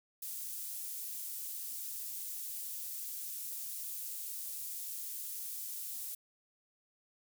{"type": "high-pass noise", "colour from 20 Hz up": "pink", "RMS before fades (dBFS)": -42, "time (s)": [0.22, 6.15], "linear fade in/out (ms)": 5, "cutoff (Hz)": 11000, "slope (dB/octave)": 12, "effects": []}